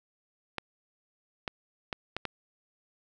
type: clicks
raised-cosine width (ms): 0.3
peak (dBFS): -16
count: 5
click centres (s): 0.583 / 1.478 / 1.928 / 2.166 / 2.253
effects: none